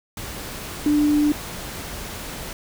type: tone in noise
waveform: sine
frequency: 296.3 Hz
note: D4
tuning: 15 cents sharp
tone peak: -15 dBFS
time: 0.86-1.32 s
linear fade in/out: 2 ms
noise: pink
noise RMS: -33 dBFS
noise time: 0.17-2.53 s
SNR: +15 dB
effects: none